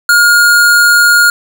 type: tone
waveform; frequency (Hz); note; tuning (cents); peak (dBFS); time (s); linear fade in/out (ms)
square; 1425; F6; +34; -5; 0.09-1.3; 2
effects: 7-bit